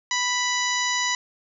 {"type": "harmonic tone", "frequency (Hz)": 987.8, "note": "B5", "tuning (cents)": 0, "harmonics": [1, 2, 3, 4, 5, 6, 7], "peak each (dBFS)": [-28, -26, -32, -30, -34, -30, -32], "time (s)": [0.11, 1.15], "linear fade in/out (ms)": 2, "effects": []}